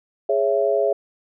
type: chord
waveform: sine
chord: C# minor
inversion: second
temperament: just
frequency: 415.8 / 554.4 / 665.2 Hz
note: G#4 / C#5 / E5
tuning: +2 / 0 / +16 cents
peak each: -21 dBFS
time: 0.29-0.93 s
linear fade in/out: 5 ms
effects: none